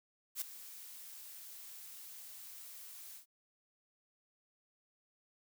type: noise with ADSR envelope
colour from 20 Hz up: blue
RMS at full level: -36 dBFS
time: 0.35-3.26 s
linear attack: 65 ms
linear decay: 6 ms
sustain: -15 dB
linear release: 110 ms
effects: none